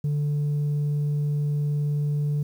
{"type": "tone", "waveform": "sine", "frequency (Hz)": 146.83, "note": "D3", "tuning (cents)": 0, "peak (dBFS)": -19, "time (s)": [0.04, 2.43], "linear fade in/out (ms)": 5, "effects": ["tanh soft clip ceiling -21 dBFS", "9-bit"]}